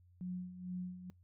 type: tone with tremolo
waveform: sine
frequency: 181.2 Hz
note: F#3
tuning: 36 cents flat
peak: -37 dBFS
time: 0.21-1.1 s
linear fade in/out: 0 ms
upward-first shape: sine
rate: 2.2 Hz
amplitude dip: 70%
effects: noise-tail reverb RT60 0.2 s tail -26 dB re dry + added 89 Hz sine -62 dBFS peak until 1.23 s